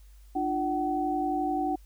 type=tone cluster; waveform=sine; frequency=297.9 / 349.4 / 755 Hz; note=D4 / F4 / F#5; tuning=+25 / +1 / +35 cents; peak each=-30 / -34 / -28 dBFS; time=0.35-1.76 s; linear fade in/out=10 ms; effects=added 50 Hz sine -49 dBFS peak until 1.85 s + white hiss -65 dBFS RMS until 1.85 s